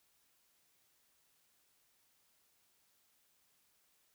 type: silence
effects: white hiss -74 dBFS RMS until 4.14 s